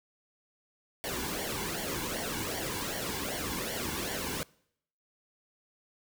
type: noise with flanger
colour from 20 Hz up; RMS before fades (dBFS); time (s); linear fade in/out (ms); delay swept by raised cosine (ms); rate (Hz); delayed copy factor
pink; -35; 1.04-4.43; 0; 0.78 to 1.62; 2.6; -0.7
effects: noise-tail reverb RT60 0.7 s tail -24 dB re dry